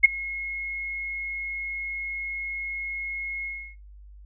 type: tone with ADSR envelope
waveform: sine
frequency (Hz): 2165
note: C#7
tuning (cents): -41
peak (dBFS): -7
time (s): 0.03-3.76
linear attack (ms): 17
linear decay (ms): 15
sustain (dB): -22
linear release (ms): 310
effects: noise-tail reverb RT60 0.3 s tail -23 dB re dry + added 50 Hz sine -44 dBFS peak until 4.25 s